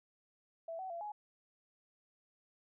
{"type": "tone with pitch steps", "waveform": "sine", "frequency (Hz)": [661, 755, 680, 837], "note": ["E5", "F#5", "F5", "G#5"], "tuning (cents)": [5, 35, -46, 13], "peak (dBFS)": -40, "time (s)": [0.68, 1.12], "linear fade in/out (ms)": 5, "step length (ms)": 110, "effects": []}